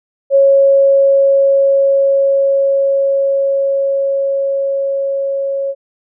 sine tone with level ramp, 550 Hz, C#5, 14 cents flat, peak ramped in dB -5 to -15 dBFS, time 0.3-5.75 s, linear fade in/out 50 ms, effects none

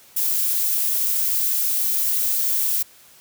violet noise, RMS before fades -21 dBFS, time 0.16-2.83 s, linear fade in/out 10 ms, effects white hiss -50 dBFS RMS until 3.2 s + high-pass 60 Hz 12 dB/octave

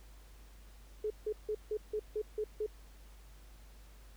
sine tone bursts, 426.7 Hz, G#4, 47 cents sharp, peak -32 dBFS, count 8, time 1.04-2.664 s, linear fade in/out 5 ms, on 63 ms, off 160 ms, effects added 50 Hz sine -53 dBFS peak until 4.16 s + pink hiss -63 dBFS RMS until 4.16 s

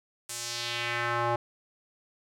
square tone with band-pass filter sweep, 118.9 Hz, A#2, 35 cents sharp, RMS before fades -31 dBFS, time 0.29-1.36 s, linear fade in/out 5 ms, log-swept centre 8800 to 800 Hz, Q 1.7, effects none

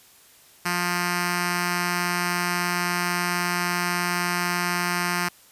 5% pulse tone with notch filter, 176.3 Hz, F3, 17 cents sharp, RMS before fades -25 dBFS, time 0.65-5.29 s, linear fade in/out 10 ms, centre 510 Hz, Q 0.91, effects white hiss -53 dBFS RMS until 5.51 s + resampled to 32000 Hz

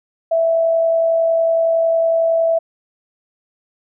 sine tone with amplitude modulation, 659.3 Hz, E5, in tune, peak -11 dBFS, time 0.31-2.59 s, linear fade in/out 10 ms, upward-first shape sine, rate 50.9 Hz, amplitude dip 30%, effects none

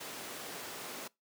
pink high-pass noise, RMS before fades -44 dBFS, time 0-1.08 s, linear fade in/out 10 ms, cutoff 290 Hz, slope 12 dB/octave, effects noise-tail reverb RT60 0.2 s tail -23 dB re dry

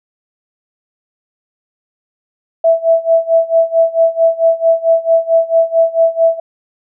sine tone with tremolo, 659.3 Hz, E5, in tune, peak -5 dBFS, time 2.64-6.4 s, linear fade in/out 5 ms, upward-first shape sine, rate 4.5 Hz, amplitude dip 90%, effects none

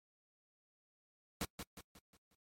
pink noise with echo, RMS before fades -38 dBFS, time 1.41-1.45 s, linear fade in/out 2 ms, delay 180 ms, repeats 5, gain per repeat -7 dB, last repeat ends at 2.35 s, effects noise-tail reverb RT60 0.1 s tail -25 dB re dry + MP3 64 kbps

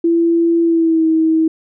sine tone with pitch glide, 335.8 to 320.5 Hz, E4 to E4, +32 to -49 cents, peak -10 dBFS, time 0.04-1.48 s, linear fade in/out 5 ms, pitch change -81 cents, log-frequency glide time 0.62-1.06 s, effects none

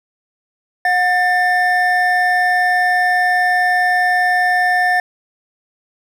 triangle tone pair together, 724.9 / 1785 Hz, F#5 / A6, -36 / +24 cents, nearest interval octave + major third, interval 1560 cents, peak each -13 dBFS, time 0.85-5 s, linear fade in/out 2 ms, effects none

